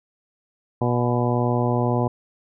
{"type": "harmonic tone with a mistuned harmonic", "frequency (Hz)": 121.4, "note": "B2", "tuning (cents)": -29, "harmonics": [1, 2, 3, 4, 5, 6, 7, 8], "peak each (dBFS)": [-22, -25, -27, -28, -29, -30, -30, -31], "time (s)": [0.81, 2.08], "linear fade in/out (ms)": 5, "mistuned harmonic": 8, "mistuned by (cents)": 45, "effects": []}